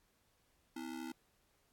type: ring-modulated tone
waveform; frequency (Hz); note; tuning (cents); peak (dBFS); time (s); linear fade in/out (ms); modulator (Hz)
square; 287.8; D4; -35; -40; 0.76-1.12; 5; 36
effects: pink hiss -75 dBFS RMS until 1.72 s + AAC 64 kbps